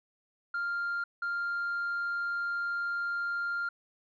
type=tone pair in turn; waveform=sine; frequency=1396.9 / 1396.9 Hz; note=F6 / F6; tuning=0 / 0 cents; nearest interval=unison; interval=0 cents; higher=neither; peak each=-28 dBFS; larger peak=neither; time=0.54-1.04 / 1.22-3.69 s; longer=second; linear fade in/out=5 ms; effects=tanh soft clip ceiling -28 dBFS